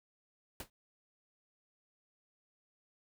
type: noise with exponential decay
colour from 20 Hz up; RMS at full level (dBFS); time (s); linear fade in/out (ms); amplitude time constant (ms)
pink; -39; 0.6-0.7; 2; 20
effects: none